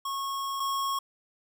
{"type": "tone pair in turn", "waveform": "square", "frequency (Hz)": [1095, 1095], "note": ["C#6", "C#6"], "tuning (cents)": [-22, -22], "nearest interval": "unison", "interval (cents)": 0, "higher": "neither", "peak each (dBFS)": [-31, -28], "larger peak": "second", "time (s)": [[0.05, 0.6], [0.6, 0.99]], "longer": "first", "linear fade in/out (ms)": 5, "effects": []}